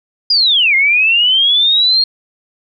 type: linear two-way sweep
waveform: sine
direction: down then up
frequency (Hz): 4961 to 2095 to 4274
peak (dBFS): -8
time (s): 0.3-2.04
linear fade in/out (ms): 5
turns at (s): 0.75
effects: none